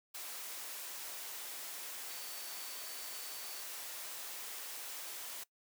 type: tone in noise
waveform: sine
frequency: 4500 Hz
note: C#8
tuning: 25 cents sharp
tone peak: -53 dBFS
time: 2.09-3.61 s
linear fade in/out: 10 ms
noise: white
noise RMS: -45 dBFS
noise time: 0.14-5.44 s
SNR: -11 dB
effects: noise-tail reverb RT60 0.1 s tail -20 dB re dry + high-pass 400 Hz 12 dB/octave